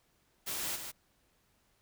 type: noise with echo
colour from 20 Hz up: white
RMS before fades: -37 dBFS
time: 0.46-0.77 s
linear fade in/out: 20 ms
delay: 150 ms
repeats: 1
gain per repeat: -6 dB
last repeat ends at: 0.92 s
effects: pink hiss -72 dBFS RMS until 1.81 s